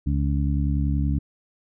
harmonic tone, 70.5 Hz, C#2, 30 cents sharp, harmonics 1 / 2 / 3 / 4, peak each -22 / -25 / -30 / -30 dBFS, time 0.06-1.19 s, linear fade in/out 10 ms, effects none

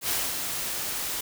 white noise with ADSR envelope, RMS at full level -26 dBFS, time 0.01-1.21 s, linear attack 82 ms, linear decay 240 ms, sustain -5 dB, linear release 6 ms, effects none

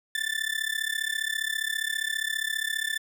30% pulse tone with amplitude modulation, 1764 Hz, A6, 4 cents sharp, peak -21 dBFS, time 0.15-2.98 s, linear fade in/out 2 ms, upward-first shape sine, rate 34.9 Hz, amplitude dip 90%, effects none

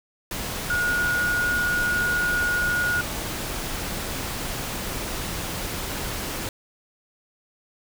sine tone in noise, 1444 Hz, F#6, 43 cents flat, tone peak -21 dBFS, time 0.7-3.01 s, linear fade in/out 2 ms, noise pink, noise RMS -30 dBFS, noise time 0.31-6.49 s, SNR +6 dB, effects none

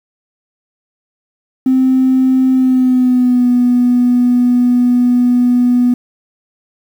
triangle tone with pitch glide, 260 to 245.7 Hz, C4 to B3, -11 to -9 cents, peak -4 dBFS, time 1.66-5.94 s, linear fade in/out 5 ms, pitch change -98 cents, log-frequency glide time 2.52-3.48 s, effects tanh soft clip ceiling -5 dBFS + 7-bit

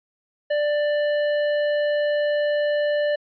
triangle tone with hard clipping, 590 Hz, D5, 8 cents sharp, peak -21 dBFS, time 0.5-3.16 s, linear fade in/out 10 ms, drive 14 dB, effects resampled to 11025 Hz

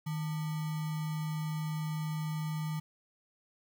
sine tone with sample-and-hold, 155.56 Hz, D#3, in tune, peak -32 dBFS, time 0.06-2.8 s, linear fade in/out 10 ms, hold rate 1050 Hz, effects none

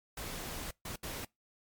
pink noise bursts at uneven times, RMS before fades -41 dBFS, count 3, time 0.17-0.71 / 0.85-0.96 / 1.03-1.25 s, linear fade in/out 5 ms, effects noise-tail reverb RT60 0.2 s tail -25 dB re dry + MP3 96 kbps

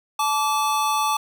square tone pair together, 868.3 / 1159 Hz, A5 / D6, -23 / -23 cents, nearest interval perfect fourth, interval 500 cents, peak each -23 dBFS, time 0.19-1.17 s, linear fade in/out 5 ms, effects none

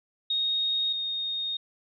sine tone pair in turn, 3729 / 3705 Hz, A#7 / A#7, 0 / -11 cents, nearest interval unison, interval 11 cents, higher first, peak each -24 / -28 dBFS, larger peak first, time 0.3-0.93 / 0.93-1.57 s, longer second, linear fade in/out 5 ms, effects none

